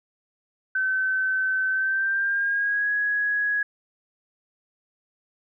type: tone with pitch glide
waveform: sine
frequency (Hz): 1530 to 1668.5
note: G6 to G#6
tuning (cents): -42 to +8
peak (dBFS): -21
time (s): 0.75-3.63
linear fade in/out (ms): 5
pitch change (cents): +150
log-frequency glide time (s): 1.69-2.91
effects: none